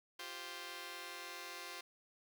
5% pulse chord, F suspended second, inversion none, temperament just, 349.2 / 392.9 / 523.8 Hz, F4 / G4 / C5, 0 / +4 / +2 cents, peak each -39 / -40 / -40 dBFS, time 0.19-1.81 s, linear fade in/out 5 ms, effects none

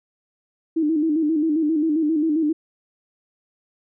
sine tone with vibrato, 311.1 Hz, D#4, in tune, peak -17 dBFS, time 0.76-2.53 s, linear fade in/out 10 ms, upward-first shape square, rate 7.5 Hz, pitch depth 73 cents each way, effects none

